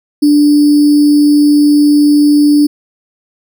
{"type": "tone with sample-and-hold", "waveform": "sine", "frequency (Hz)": 293.7, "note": "D4", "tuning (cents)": 0, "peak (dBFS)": -4, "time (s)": [0.22, 2.67], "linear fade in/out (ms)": 10, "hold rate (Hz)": 4900, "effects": []}